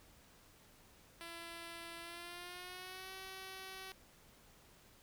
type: tone with pitch glide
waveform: 5% pulse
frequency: 336.6 to 380 Hz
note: E4 to F#4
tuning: +36 to +46 cents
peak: -36 dBFS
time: 1.21-3.92 s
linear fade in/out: 0 ms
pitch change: +210 cents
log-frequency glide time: 2-3.12 s
effects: pink hiss -64 dBFS RMS until 5.02 s